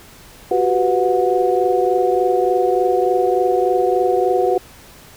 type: tone cluster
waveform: sine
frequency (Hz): 362.7 / 386.1 / 497.2 / 729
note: F#4 / G4 / B4 / F#5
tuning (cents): -34 / -26 / +12 / -26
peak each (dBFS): -19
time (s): 0.51-4.58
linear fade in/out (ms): 5
effects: pink hiss -43 dBFS RMS until 5.16 s